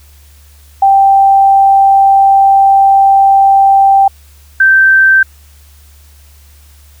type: tone pair in turn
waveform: sine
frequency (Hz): 784 / 1558.1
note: G5 / G6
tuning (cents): 0 / -11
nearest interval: octave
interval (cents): 1189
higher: second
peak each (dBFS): -3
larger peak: neither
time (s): 0.82-4.08 / 4.6-5.23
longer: first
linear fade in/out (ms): 5
effects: added 72 Hz sine -38 dBFS peak until 7 s + white hiss -46 dBFS RMS until 7 s